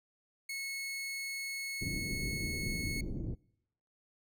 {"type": "tone", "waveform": "sawtooth", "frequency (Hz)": 2190, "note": "C#7", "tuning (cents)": -22, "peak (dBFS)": -34, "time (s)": [0.49, 3.01], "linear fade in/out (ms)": 5}
{"type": "low-pass noise", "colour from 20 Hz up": "pink", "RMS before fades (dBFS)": -38, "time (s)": [1.81, 3.35], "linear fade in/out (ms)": 10, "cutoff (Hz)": 360, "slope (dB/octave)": 24}
{"effects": ["noise-tail reverb RT60 0.8 s tail -26 dB re dry"]}